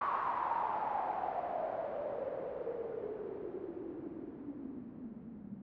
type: noise with low-pass filter sweep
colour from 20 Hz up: blue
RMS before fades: -39 dBFS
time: 0.01-5.62 s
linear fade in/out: 5 ms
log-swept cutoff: 1100 to 200 Hz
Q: 8
effects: low-pass 2000 Hz 12 dB/octave